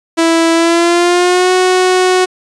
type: tone with pitch glide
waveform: sawtooth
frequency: 330 to 368.3 Hz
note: E4 to F#4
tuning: +2 to -8 cents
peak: -4 dBFS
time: 0.17-2.26 s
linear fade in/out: 20 ms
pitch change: +190 cents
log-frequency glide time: 0.53-1.52 s
effects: resampled to 22050 Hz